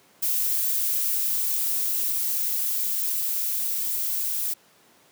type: noise with level ramp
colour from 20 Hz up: violet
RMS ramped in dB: -24 to -27 dBFS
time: 0.22-4.54 s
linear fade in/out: 10 ms
effects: pink hiss -57 dBFS RMS until 5.11 s + high-pass 200 Hz 12 dB/octave